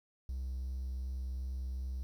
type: tone with vibrato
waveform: triangle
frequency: 64.4 Hz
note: C2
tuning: 27 cents flat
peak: -33 dBFS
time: 0.29-2.03 s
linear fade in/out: 0 ms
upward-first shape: sine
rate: 2.7 Hz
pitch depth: 11 cents each way
effects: tanh soft clip ceiling -30 dBFS + 11-bit